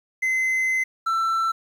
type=tone pair in turn; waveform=triangle; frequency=2053 / 1337 Hz; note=C7 / E6; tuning=-33 / +24 cents; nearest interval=perfect fifth; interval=743 cents; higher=first; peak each=-18 dBFS; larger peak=neither; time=0.22-0.84 / 1.06-1.52 s; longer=first; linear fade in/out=10 ms; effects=9-bit